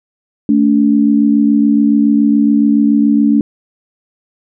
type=tone pair together; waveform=sine; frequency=219.6 / 286.7 Hz; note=A3 / D4; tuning=-3 / -42 cents; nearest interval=perfect fourth; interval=461 cents; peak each=-10 dBFS; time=0.49-3.41 s; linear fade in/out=2 ms; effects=none